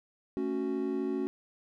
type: chord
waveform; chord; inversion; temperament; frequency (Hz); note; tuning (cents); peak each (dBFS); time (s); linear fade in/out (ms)
triangle; F# minor; first; just; 222 / 277.5 / 370; A3 / C#4 / F#4; +16 / +2 / 0; -35 / -31 / -31; 0.37-1.27; 0
effects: none